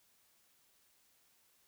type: silence
effects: white hiss -71 dBFS RMS until 1.67 s